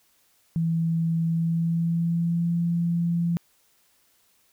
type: tone with pitch glide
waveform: sine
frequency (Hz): 164.8 to 170.32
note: E3 to F3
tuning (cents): 0 to -43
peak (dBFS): -21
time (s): 0.56-3.37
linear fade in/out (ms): 0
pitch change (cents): +57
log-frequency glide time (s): 1.26-2.53
effects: white hiss -64 dBFS RMS until 4.52 s